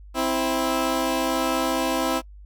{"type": "tone pair together", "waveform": "15% pulse", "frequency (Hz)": [262.2, 328.1], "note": ["C4", "E4"], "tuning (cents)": [4, -8], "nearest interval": "major third", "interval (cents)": 388, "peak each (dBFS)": -18, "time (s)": [0.14, 2.22], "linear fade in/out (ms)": 50, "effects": ["noise-tail reverb RT60 0.1 s tail -25 dB re dry", "added 50 Hz sine -41 dBFS peak until 2.45 s"]}